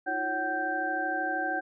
sine tone cluster, 318.1 / 351 / 552 / 753 / 1567 Hz, D#4 / F4 / C#5 / F#5 / G6, +38 / +9 / -7 / +30 / -1 cents, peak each -37 / -40 / -39 / -31 / -31 dBFS, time 0.06-1.61 s, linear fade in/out 20 ms, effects none

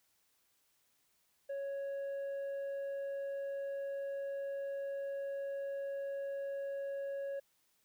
sine tone with tanh clipping, 554.4 Hz, C#5, in tune, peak -38 dBFS, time 1.49-7.4 s, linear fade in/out 10 ms, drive 4 dB, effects white hiss -75 dBFS RMS until 7.84 s

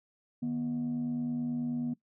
sine tone pair together, 152.9 / 242.2 Hz, D#3 / B3, -30 / -34 cents, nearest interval minor sixth, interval 796 cents, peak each -37 / -29 dBFS, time 0.42-1.94 s, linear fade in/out 10 ms, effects noise-tail reverb RT60 0.1 s tail -19 dB re dry + tanh soft clip ceiling -27 dBFS

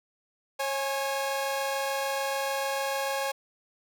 sawtooth tone pair together, 544.8 / 830.6 Hz, C#5 / G#5, -30 / 0 cents, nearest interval perfect fifth, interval 730 cents, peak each -26 / -28 dBFS, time 0.59-3.32 s, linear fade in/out 10 ms, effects none

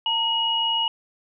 sine tone pair together, 913 / 2896 Hz, A#5 / F#7, -36 / -38 cents, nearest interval octave + minor sixth, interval 1998 cents, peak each -26 / -21 dBFS, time 0.06-0.88 s, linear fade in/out 2 ms, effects none

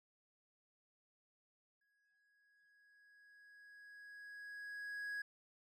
triangle tone with exponential growth, 1661.2 Hz, G#6, in tune, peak -38 dBFS, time 1.81-5.22 s, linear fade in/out 5 ms, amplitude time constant 740 ms, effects none

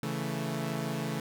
sawtooth chord, A major, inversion first, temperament equal, 138.59 / 164.81 / 220 Hz, C#3 / E3 / A3, 0 / 0 / 0 cents, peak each -32 dBFS, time 0.03-1.2 s, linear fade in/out 2 ms, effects none

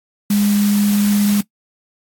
sine tone in noise, 204.9 Hz, G#3, 23 cents flat, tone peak -12 dBFS, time 0.3-1.41 s, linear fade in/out 5 ms, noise white, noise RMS -26 dBFS, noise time 0.3-1.41 s, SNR +11 dB, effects noise-tail reverb RT60 0.1 s tail -19 dB re dry + AAC 64 kbps

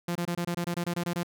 sawtooth tone bursts, 173.3 Hz, F3, 13 cents flat, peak -24 dBFS, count 12, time 0.08-1.232 s, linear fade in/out 5 ms, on 74 ms, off 24 ms, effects none

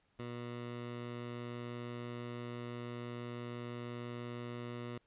15% pulse tone, 120.4 Hz, B2, 44 cents flat, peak -35 dBFS, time 0.19-4.98 s, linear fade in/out 5 ms, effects pink hiss -75 dBFS RMS until 5.06 s + resampled to 8000 Hz

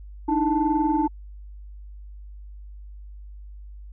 sine tone cluster, 298.3 / 319.1 / 881 Hz, D4 / D#4 / A5, +27 / +44 / +2 cents, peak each -23 dBFS, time 0.28-1.08 s, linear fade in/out 10 ms, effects tanh soft clip ceiling -10 dBFS + added 50 Hz sine -38 dBFS peak until 3.92 s

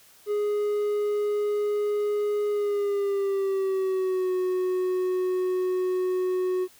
triangle tone with pitch glide, 415.3 to 367.9 Hz, G#4 to F#4, 0 to -10 cents, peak -21 dBFS, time 0.26-6.68 s, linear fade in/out 50 ms, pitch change -210 cents, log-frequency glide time 2.49-4.33 s, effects white hiss -55 dBFS RMS until 6.79 s

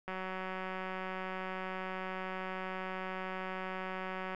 click train, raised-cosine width 0.5 ms, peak -25 dBFS, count 799, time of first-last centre 0.08-4.347 s, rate 187 Hz, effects none

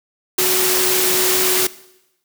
sine tone in noise, 370 Hz, F#4, in tune, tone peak -20 dBFS, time 0.38-1.67 s, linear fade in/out 5 ms, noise white, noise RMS -17 dBFS, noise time 0.38-1.67 s, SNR -6 dB, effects noise-tail reverb RT60 0.9 s tail -19 dB re dry + high-pass 150 Hz 12 dB/octave

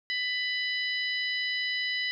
harmonic tone, 995 Hz, B5, 13 cents sharp, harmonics 2 / 3 / 4 / 5, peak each -30 / -34 / -36 / -38 dBFS, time 0.1-2.11 s, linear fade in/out 0 ms, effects none

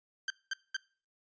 sawtooth tone bursts, 1568 Hz, G6, in tune, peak -28 dBFS, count 3, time 0.28-0.766 s, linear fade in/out 2 ms, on 22 ms, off 210 ms, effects noise-tail reverb RT60 0.4 s tail -22 dB re dry + resampled to 16000 Hz

